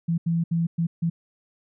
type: tone bursts at uneven times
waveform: sine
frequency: 167.3 Hz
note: E3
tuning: 26 cents sharp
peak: -20 dBFS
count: 5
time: 0.08-0.18 / 0.26-0.44 / 0.51-0.67 / 0.78-0.87 / 1.02-1.1 s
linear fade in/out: 10 ms
effects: none